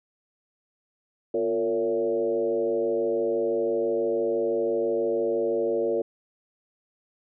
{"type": "tone with frequency modulation", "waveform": "sine", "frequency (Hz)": 456.5, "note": "A#4", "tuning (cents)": -36, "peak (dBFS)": -22, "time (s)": [1.34, 6.02], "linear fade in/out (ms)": 5, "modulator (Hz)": 106, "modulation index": 1.2, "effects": []}